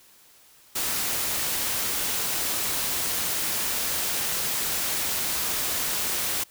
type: noise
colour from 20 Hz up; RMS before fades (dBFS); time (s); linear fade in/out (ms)
white; -27; 0.75-6.44; 10
effects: white hiss -55 dBFS RMS until 6.5 s